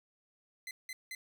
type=tone bursts; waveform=sawtooth; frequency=2045 Hz; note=C7; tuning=40 cents flat; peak=-37 dBFS; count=3; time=0.67-1.15 s; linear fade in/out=2 ms; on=40 ms; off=180 ms; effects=none